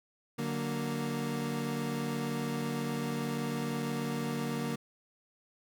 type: chord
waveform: 30% pulse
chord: D augmented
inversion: none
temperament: equal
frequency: 146.83 / 185 / 233.1 Hz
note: D3 / F#3 / A#3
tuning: 0 / 0 / 0 cents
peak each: -34 / -38 / -32 dBFS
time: 0.38-4.76 s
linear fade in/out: 10 ms
effects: none